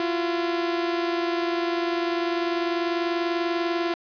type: tone pair together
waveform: sawtooth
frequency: 340.2 / 360.4 Hz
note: F4 / F#4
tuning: -45 / -45 cents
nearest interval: minor second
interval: 100 cents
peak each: -20 / -27 dBFS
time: 0-3.94 s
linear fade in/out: 2 ms
effects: resampled to 11025 Hz + 8-bit